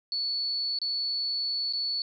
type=tone with dropouts; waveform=sine; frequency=4435 Hz; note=C#8; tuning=in tune; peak=-27 dBFS; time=0.12-2.02 s; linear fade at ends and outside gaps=1 ms; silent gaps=0.788-0.816 / 1.726-1.734 s; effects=none